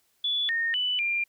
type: tone with pitch steps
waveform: sine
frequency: 3438 / 1840 / 2983 / 2389 Hz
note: A7 / A#6 / F#7 / D7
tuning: -41 / -23 / +13 / +29 cents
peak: -24 dBFS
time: 0.24-1.24 s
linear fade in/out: 5 ms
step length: 250 ms
effects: white hiss -69 dBFS RMS until 1.28 s